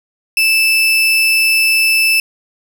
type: tone with amplitude modulation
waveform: 35% pulse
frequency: 2637 Hz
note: E7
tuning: in tune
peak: -7 dBFS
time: 0.37-2.2 s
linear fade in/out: 2 ms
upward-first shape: sine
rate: 226 Hz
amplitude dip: 25%
effects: 7-bit